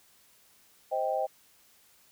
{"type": "chord", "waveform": "sine", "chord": "C minor", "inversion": "none", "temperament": "just", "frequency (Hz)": [523.3, 627.9, 784.9], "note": ["C5", "Eb5", "G5"], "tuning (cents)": [0, 16, 2], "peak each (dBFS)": [-32, -31, -31], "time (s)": [0.91, 1.27], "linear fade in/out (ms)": 20, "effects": ["white hiss -62 dBFS RMS until 2.11 s"]}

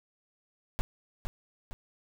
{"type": "noise with echo", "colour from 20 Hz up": "brown", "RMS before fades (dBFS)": -27, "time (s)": [0.79, 0.81], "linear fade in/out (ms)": 0, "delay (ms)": 460, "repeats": 2, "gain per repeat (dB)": -6, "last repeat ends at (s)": 1.73, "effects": []}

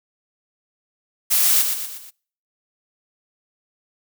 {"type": "noise with echo", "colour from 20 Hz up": "blue", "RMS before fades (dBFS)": -17, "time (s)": [1.3, 1.63], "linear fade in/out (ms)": 20, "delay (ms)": 120, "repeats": 4, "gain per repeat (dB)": -6, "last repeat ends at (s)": 2.11, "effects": ["noise-tail reverb RT60 0.5 s tail -26 dB re dry"]}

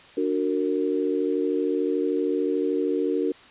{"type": "chord", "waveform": "sine", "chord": "D augmented", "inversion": "none", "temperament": "just", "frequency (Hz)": [293.7, 367.1, 458.9], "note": ["D4", "F#4", "A#4"], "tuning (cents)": [0, -14, -27], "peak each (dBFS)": -26, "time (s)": [0.17, 3.32], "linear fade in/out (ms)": 5, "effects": ["white hiss -49 dBFS RMS until 3.5 s", "resampled to 8000 Hz"]}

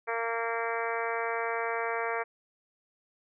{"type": "harmonic tone", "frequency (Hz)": 230, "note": "A#3", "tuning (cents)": -23, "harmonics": [2, 3, 4, 5, 6, 7, 8, 9, 10], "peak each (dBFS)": [-34, -36, -37, -38, -39, -39, -40, -41, -41], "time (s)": [0.07, 2.24], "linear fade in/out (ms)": 20, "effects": []}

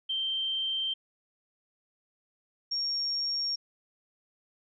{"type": "tone pair in turn", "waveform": "sine", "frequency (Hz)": [3136, 5547], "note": ["G7", "F8"], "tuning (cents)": [0, -13], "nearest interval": "minor seventh", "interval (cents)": 987, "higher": "second", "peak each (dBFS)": -28, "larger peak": "neither", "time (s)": [[0.09, 0.94], [2.71, 3.56]], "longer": "neither", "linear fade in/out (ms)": 10, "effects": []}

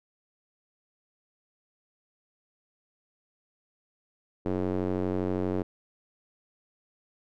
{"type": "tone with band-pass filter", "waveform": "square", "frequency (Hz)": 46.25, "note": "F#1", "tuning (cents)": 0, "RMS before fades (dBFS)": -29, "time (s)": [4.45, 5.63], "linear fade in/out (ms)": 10, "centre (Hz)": 370, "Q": 1.6, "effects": []}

